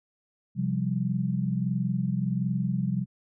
sine chord, C suspended fourth, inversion none, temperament equal, 130.81 / 174.61 / 196 Hz, C3 / F3 / G3, 0 / 0 / 0 cents, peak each -29 dBFS, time 0.55-3.06 s, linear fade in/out 50 ms, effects none

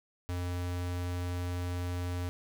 square tone, 88.8 Hz, F2, 29 cents sharp, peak -33 dBFS, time 0.29-2.29 s, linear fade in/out 0 ms, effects none

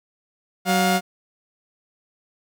sawtooth tone pair together, 187.83 / 710 Hz, F#3 / F5, +26 / +28 cents, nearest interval octave + major seventh, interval 2302 cents, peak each -16 dBFS, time 0.65-1.01 s, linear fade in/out 50 ms, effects none

